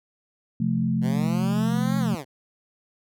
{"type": "chord", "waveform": "sine", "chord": "F major", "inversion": "second", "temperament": "equal", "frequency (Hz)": [130.81, 174.61, 220], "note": ["C3", "F3", "A3"], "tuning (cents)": [0, 0, 0], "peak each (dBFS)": [-27, -25, -24], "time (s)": [0.6, 2.15], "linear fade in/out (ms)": 5}
{"type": "linear two-way sweep", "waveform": "10% pulse", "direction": "up then down", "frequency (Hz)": [119.4, 277.2, 119.4], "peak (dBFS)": -23, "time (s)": [1.01, 2.25], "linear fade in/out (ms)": 50, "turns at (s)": 1.98}
{"effects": []}